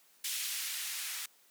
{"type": "noise with band-pass filter sweep", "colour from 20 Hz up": "violet", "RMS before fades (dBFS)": -38, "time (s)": [0.24, 1.26], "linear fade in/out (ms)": 5, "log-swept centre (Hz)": [2600, 1600], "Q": 1, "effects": ["white hiss -65 dBFS RMS until 1.5 s", "high-pass 200 Hz 12 dB/octave"]}